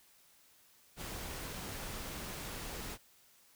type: noise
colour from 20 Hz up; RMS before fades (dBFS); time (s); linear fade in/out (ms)
pink; -43; 0.96-2.98; 50
effects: white hiss -65 dBFS RMS until 3.55 s